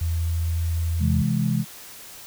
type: tone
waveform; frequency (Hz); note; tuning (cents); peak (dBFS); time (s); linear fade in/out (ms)
sine; 83; E2; +12; -21; 0.01-1.22; 5
type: chord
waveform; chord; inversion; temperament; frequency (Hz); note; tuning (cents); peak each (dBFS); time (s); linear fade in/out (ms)
sine; C augmented; none; equal with one note detuned; 130.81 / 164.81 / 209.1; C3 / E3 / G#3; 0 / 0 / +12; -24; 0.99-1.65; 50
effects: white hiss -42 dBFS RMS until 2.26 s